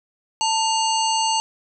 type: harmonic tone with a mistuned harmonic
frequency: 890 Hz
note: A5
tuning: 20 cents sharp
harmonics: 1 / 3 / 5 / 7 / 9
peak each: -20 / -25 / -27 / -28 / -30 dBFS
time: 0.41-1.4 s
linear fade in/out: 0 ms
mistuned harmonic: 3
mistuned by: +98 cents
effects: none

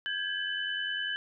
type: tone cluster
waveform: sine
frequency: 1595 / 1685 / 3006 Hz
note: G6 / G#6 / F#7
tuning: +30 / +25 / +27 cents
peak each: -36 / -35 / -34 dBFS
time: 0.06-1.16 s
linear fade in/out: 0 ms
effects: none

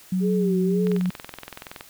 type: tone with pitch glide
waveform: sine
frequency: 185 to 181.3 Hz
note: F#3 to F#3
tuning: 0 to -35 cents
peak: -20 dBFS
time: 0.12-1.1 s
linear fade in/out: 5 ms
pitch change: -35 cents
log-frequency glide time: 0.35-0.55 s
type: tone with vibrato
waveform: sine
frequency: 400 Hz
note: G4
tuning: 35 cents sharp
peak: -23 dBFS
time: 0.2-1 s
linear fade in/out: 50 ms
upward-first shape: sine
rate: 1.9 Hz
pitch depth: 120 cents each way
type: click train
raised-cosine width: 0.3 ms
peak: -19 dBFS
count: 21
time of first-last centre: 0.87-1.809 s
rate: 21.3 Hz
effects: white hiss -49 dBFS RMS until 1.89 s

